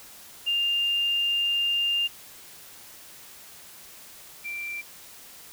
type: tone pair in turn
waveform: sine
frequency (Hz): 2802 / 2356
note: F7 / D7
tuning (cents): +5 / +5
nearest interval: minor third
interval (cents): 300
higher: first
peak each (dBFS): -22 / -31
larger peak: first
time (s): 0.46-2.08 / 4.44-4.82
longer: first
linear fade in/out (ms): 20
effects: white hiss -47 dBFS RMS until 5.52 s